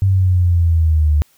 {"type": "exponential sweep", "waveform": "sine", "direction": "down", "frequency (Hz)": [98, 73.5], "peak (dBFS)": -10, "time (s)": [0.02, 1.22], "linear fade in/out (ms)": 0, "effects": ["white hiss -55 dBFS RMS until 1.37 s"]}